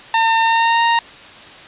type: tone with pitch glide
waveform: sawtooth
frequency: 905 to 929.4 Hz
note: A5 to A#5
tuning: +48 to -5 cents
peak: -8 dBFS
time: 0.14-0.99 s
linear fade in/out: 2 ms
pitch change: +47 cents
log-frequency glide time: 0.41-0.83 s
effects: white hiss -38 dBFS RMS until 1.67 s + resampled to 8000 Hz